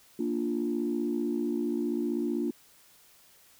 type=chord; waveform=sine; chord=Bb major; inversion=none; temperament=equal; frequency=233.1 / 293.7 / 349.2 Hz; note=Bb3 / D4 / F4; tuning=0 / 0 / 0 cents; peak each=-31 dBFS; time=0.19-2.51 s; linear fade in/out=5 ms; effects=tanh soft clip ceiling -19 dBFS + white hiss -59 dBFS RMS until 3.59 s